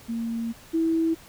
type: tone pair in turn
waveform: sine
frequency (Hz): 230 / 326.4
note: A#3 / E4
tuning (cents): -23 / -17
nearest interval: tritone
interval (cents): 606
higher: second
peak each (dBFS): -26 / -20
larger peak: second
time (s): 0.08-0.53 / 0.73-1.15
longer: first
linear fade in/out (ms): 20
effects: pink hiss -49 dBFS RMS until 1.28 s